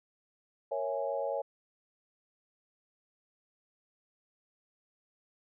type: chord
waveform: sine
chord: A# half-diminished seventh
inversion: none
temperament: equal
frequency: 466.2 / 554.4 / 659.3 / 830.6 Hz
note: A#4 / C#5 / E5 / G#5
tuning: 0 / 0 / 0 / 0 cents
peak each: -39 / -33 / -38 / -39 dBFS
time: 0.71-1.42 s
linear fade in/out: 10 ms
effects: none